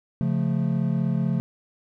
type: chord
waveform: triangle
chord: Db augmented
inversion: none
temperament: equal with one note detuned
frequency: 138.59 / 174.61 / 219.1 Hz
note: Db3 / F3 / A3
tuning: 0 / 0 / -7 cents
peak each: -23 / -23 / -25 dBFS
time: 0.21-1.4 s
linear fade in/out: 0 ms
effects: none